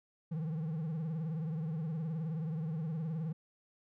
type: tone with vibrato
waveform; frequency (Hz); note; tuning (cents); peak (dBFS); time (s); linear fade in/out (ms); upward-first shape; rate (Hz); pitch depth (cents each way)
triangle; 159.3; D#3; +41; -32; 0.31-3.33; 10; triangle; 19; 140
effects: none